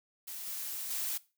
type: noise with level steps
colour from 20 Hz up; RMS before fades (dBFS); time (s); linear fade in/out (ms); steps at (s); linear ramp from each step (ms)
blue; -42 / -39 / -35; 0.27-1.18; 10; 0.46 / 0.9; 10
effects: noise-tail reverb RT60 0.3 s tail -19 dB re dry